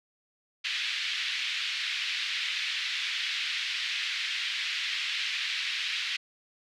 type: band-pass noise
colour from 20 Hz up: white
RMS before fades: -32 dBFS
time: 0.64-6.17 s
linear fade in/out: 10 ms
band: 1900 to 3800 Hz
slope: 24 dB/octave
effects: none